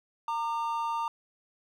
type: tone pair together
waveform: triangle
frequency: 920 / 1198.2 Hz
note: A#5 / D6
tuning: -23 / +34 cents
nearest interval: perfect fourth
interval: 457 cents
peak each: -28 / -32 dBFS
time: 0.28-1.08 s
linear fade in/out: 2 ms
effects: none